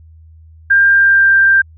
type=tone with pitch glide; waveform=sine; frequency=1596 to 1581.3 Hz; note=G6 to G6; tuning=+31 to +15 cents; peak=-6 dBFS; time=0.7-1.62 s; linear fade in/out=10 ms; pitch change=-16 cents; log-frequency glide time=0.89-1.34 s; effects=added 80 Hz sine -38 dBFS peak until 1.77 s